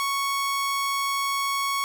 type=tone; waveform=sawtooth; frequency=1108.7 Hz; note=C#6; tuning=in tune; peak=-20 dBFS; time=0-1.84 s; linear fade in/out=0 ms; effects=none